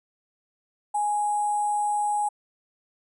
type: tone with sample-and-hold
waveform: sine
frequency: 832 Hz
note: G#5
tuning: 3 cents sharp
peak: -22 dBFS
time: 0.94-2.29 s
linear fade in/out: 10 ms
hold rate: 8820 Hz
effects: resampled to 24000 Hz